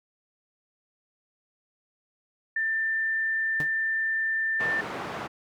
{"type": "tone", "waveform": "sine", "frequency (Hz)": 1785, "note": "A6", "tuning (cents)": 24, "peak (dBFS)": -24, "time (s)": [2.56, 4.81], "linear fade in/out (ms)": 5}
{"type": "tone with exponential decay", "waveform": "sawtooth", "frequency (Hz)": 149.9, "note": "D3", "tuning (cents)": 36, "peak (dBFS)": -25, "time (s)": [3.6, 3.71], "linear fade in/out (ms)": 0, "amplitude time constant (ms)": 22}
{"type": "band-pass noise", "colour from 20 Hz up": "white", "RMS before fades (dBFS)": -35, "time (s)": [4.59, 5.28], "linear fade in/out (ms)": 20, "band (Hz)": [120, 1300], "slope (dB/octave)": 12}
{"effects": []}